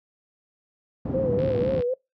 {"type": "band-pass noise", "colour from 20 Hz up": "pink", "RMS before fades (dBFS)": -28, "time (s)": [1.05, 1.81], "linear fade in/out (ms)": 5, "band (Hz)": [100, 320], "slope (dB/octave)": 12}
{"type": "tone with vibrato", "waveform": "sine", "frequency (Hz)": 509, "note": "C5", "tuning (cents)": -48, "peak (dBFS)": -22, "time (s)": [1.14, 1.94], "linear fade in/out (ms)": 5, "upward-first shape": "sine", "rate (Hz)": 3.9, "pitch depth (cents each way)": 90}
{"type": "click train", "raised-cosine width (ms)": 0.3, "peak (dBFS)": -26, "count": 31, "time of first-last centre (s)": [1.39, 1.822], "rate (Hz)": 69.4}
{"effects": ["noise-tail reverb RT60 0.2 s tail -23 dB re dry", "high-pass 60 Hz 12 dB/octave"]}